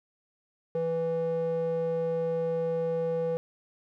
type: tone with band-pass filter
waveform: square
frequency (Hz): 164.81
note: E3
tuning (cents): 0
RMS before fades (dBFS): -29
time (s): 0.75-3.37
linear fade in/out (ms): 0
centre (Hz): 440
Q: 6.4
effects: none